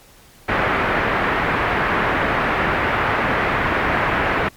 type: low-pass noise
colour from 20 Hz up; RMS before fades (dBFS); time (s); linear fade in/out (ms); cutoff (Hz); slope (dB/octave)
white; -19; 0.48-4.49; 10; 2000; 24
effects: pink hiss -48 dBFS RMS until 4.56 s + MP3 96 kbps